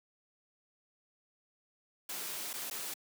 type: noise with dropouts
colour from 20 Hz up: white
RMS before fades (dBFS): -40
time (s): 2.09-2.94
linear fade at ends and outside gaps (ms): 5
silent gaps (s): 2.532-2.537 / 2.7-2.71
effects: high-pass 200 Hz 12 dB/octave